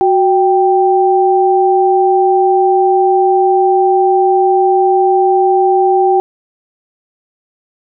sine tone pair together, 370 / 784 Hz, F#4 / G5, 0 / 0 cents, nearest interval octave + minor second, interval 1300 cents, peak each -10 dBFS, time 0.01-6.2 s, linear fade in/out 0 ms, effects none

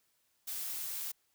blue noise, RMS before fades -39 dBFS, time 0.47-1.12 s, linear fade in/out 10 ms, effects white hiss -75 dBFS RMS until 1.34 s

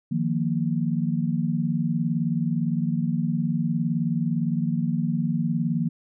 sine chord, Eb suspended second, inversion none, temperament just, 155.56 / 175.01 / 233.3 Hz, Eb3 / F3 / Bb3, 0 / +4 / +2 cents, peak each -26 dBFS, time 0.11-5.89 s, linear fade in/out 10 ms, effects none

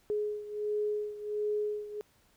sine beating tone pair, 419.3 / 420.7 Hz, G#4 / G#4, +17 / +22 cents, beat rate 1.4 Hz, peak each -32 / -36 dBFS, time 0.1-2.01 s, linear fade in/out 0 ms, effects pink hiss -67 dBFS RMS until 2.36 s

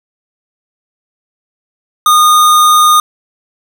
square tone, 1227 Hz, D#6, 25 cents flat, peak -5 dBFS, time 2.06-3 s, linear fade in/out 2 ms, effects none

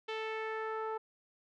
sawtooth tone with low-pass filter sweep, 440 Hz, A4, in tune, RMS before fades -38 dBFS, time 0.08-0.98 s, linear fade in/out 10 ms, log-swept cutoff 3200 to 1100 Hz, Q 2.2, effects none

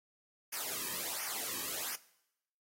white noise with flanger, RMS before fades -39 dBFS, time 0.52-1.96 s, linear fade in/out 10 ms, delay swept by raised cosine 0.25 to 1.45 ms, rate 1.4 Hz, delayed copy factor -1, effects noise-tail reverb RT60 0.8 s tail -19 dB re dry + AAC 48 kbps

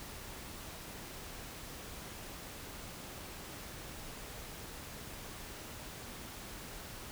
silence, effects pink hiss -47 dBFS RMS until 7.11 s

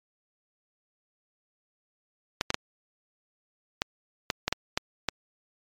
clicks, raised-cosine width 0.2 ms, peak -7 dBFS, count 9, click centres 2.411 / 2.504 / 2.544 / 3.819 / 4.302 / 4.48 / 4.526 / 4.775 / 5.087 s, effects MP3 96 kbps

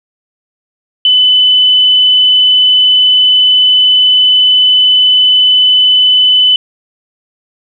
sine tone, 3009 Hz, F#7, 28 cents sharp, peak -4 dBFS, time 1.05-6.56 s, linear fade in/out 2 ms, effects none

